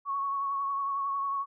sine tone with vibrato, 1108.7 Hz, C#6, in tune, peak -28 dBFS, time 0.05-1.46 s, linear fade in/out 50 ms, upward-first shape triangle, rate 11 Hz, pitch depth 30 cents each way, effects none

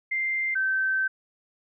sine tone pair in turn, 2093 / 1546.4 Hz, C7 / G6, 0 / -24 cents, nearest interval perfect fourth, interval 524 cents, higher first, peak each -24 / -22 dBFS, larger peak second, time 0.11-0.55 / 0.55-1.08 s, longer second, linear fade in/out 10 ms, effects none

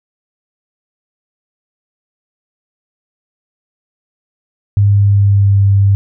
sine tone with pitch glide, 101.3 to 99.22 Hz, G#2 to G2, -43 to +21 cents, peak -6 dBFS, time 4.77-5.95 s, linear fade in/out 0 ms, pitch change -36 cents, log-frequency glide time 4.9-5.6 s, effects none

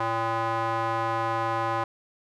square tone with band-pass filter, 113.7 Hz, A#2, 43 cents flat, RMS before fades -27 dBFS, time 0-1.84 s, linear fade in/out 5 ms, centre 1000 Hz, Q 2.2, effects none

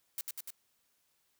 blue noise with echo, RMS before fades -37 dBFS, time 0.18-0.21 s, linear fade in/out 0 ms, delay 98 ms, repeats 3, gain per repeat -2 dB, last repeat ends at 0.504 s, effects white hiss -75 dBFS RMS until 1.39 s

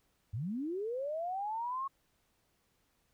sine linear sweep, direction up, 92.5 to 1106 Hz, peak -34 dBFS, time 0.33-1.88 s, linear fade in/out 10 ms, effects pink hiss -75 dBFS RMS until 3.13 s

